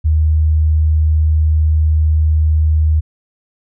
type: tone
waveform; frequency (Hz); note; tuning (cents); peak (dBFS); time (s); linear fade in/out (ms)
sine; 77.78; D#2; 0; -9; 0.04-3.01; 20
effects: none